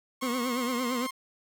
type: tone with pitch glide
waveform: sawtooth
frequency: 1086 to 1060.6 Hz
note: C#6 to C6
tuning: -36 to +23 cents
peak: -30 dBFS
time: 0.21-1.11 s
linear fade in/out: 10 ms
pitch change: -41 cents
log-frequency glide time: 0.41-0.89 s
type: tone with vibrato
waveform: 30% pulse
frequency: 246.9 Hz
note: B3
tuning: in tune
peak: -26 dBFS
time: 0.22-1.07 s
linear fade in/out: 10 ms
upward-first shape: triangle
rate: 8.8 Hz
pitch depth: 110 cents each way
effects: 8-bit